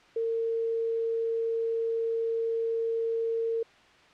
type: tone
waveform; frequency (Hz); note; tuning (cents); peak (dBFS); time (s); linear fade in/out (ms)
sine; 456; A#4; -38; -26; 0.16-3.63; 5
effects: white hiss -56 dBFS RMS until 4.13 s + low-pass 3000 Hz 12 dB/octave